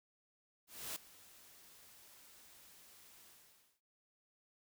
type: noise with ADSR envelope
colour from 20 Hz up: white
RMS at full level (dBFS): -42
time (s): 0.67-3.81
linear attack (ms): 290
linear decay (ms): 5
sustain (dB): -19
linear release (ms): 570
effects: none